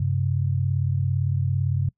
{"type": "tone pair together", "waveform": "sine", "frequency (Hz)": [96.14, 133.9], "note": ["G2", "C3"], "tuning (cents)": [-33, 40], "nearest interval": "tritone", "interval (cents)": 573, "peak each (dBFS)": [-23, -23], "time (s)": [0, 1.89], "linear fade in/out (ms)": 5, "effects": ["noise-tail reverb RT60 0.1 s tail -23 dB re dry"]}